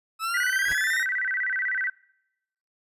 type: linear sweep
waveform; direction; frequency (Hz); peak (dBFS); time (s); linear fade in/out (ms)
40% pulse; up; 1292 to 1900; -25; 0.19-1.06; 50
type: tone with vibrato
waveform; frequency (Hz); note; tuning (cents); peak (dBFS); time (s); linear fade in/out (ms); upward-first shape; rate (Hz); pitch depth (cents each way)
sine; 1740; A6; -20; -24; 0.34-1.9; 5; square; 16; 210
type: noise with exponential growth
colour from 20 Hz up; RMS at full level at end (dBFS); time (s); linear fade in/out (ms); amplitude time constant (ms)
pink; -35; 0.57-0.73; 2; 34
effects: noise-tail reverb RT60 0.9 s tail -26 dB re dry + resampled to 32000 Hz